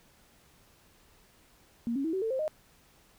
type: tone with pitch steps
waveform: sine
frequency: 233.9 / 275 / 323.2 / 380 / 446.7 / 525.1 / 617.3 Hz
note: A#3 / C#4 / E4 / F#4 / A4 / C5 / D#5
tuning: +6 / -14 / -34 / +46 / +26 / +6 / -14 cents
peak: -28 dBFS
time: 1.87-2.479 s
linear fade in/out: 0 ms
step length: 87 ms
effects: pink hiss -62 dBFS RMS until 3.18 s